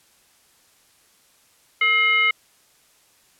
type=tone with frequency modulation; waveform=sine; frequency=2130 Hz; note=C7; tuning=30 cents sharp; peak=-15 dBFS; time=1.81-2.31 s; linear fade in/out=5 ms; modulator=836 Hz; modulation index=0.71; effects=white hiss -58 dBFS RMS until 3.39 s + low-pass 12000 Hz 12 dB/octave